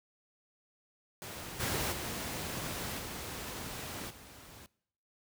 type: noise with level steps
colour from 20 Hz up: pink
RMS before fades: -43 / -33 / -38 / -41 / -52 dBFS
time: 1.22-4.66 s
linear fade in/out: 0 ms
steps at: 1.59 / 1.91 / 2.98 / 4.09 s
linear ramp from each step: 20 ms
effects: noise-tail reverb RT60 0.7 s tail -23 dB re dry + high-pass 60 Hz 12 dB/octave